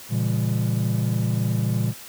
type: chord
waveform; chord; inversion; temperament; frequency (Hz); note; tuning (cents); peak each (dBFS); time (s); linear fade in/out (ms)
triangle; A# diminished seventh; none; just; 116.54 / 139.85 / 167.82 / 201.4; A#2 / C#3 / E3 / G3; 0 / +16 / +31 / +47; -20 / -26 / -26 / -26; 0.09-1.94; 50
effects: white hiss -41 dBFS RMS until 2.08 s + high-pass 60 Hz 12 dB/octave